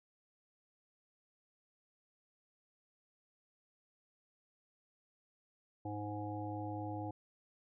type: harmonic tone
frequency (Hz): 104.3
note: G#2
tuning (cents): +8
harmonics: 1 / 3 / 5 / 7 / 8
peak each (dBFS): -43 / -43 / -49 / -47 / -47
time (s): 5.85-7.11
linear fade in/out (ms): 5
effects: none